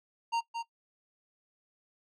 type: tone with echo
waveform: square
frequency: 926 Hz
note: A#5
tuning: 12 cents flat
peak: -28 dBFS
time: 0.32-0.41 s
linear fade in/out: 20 ms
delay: 220 ms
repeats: 1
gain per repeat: -6 dB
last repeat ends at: 0.63 s
effects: noise-tail reverb RT60 0.1 s tail -19 dB re dry + low-pass 5000 Hz 12 dB/octave